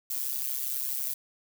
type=noise with amplitude modulation; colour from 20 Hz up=violet; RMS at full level=-28 dBFS; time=0.1-1.14 s; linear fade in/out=5 ms; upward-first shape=sine; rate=132 Hz; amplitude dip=90%; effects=none